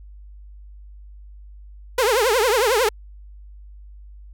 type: tone with vibrato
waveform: sawtooth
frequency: 466.2 Hz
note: A#4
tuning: in tune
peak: -12 dBFS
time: 1.98-2.89 s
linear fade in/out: 5 ms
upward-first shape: triangle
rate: 11 Hz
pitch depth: 270 cents each way
effects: added 50 Hz sine -39 dBFS peak until 4.33 s